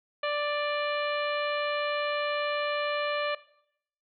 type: harmonic tone with a mistuned harmonic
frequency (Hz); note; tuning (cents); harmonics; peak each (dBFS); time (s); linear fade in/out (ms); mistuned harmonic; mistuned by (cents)
587.3; D5; 0; 1 / 2 / 3 / 4 / 5 / 6 / 7; -29 / -33 / -36 / -37 / -39 / -45 / -45; 0.23-3.35; 5; 4; +21
effects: noise-tail reverb RT60 0.7 s tail -18 dB re dry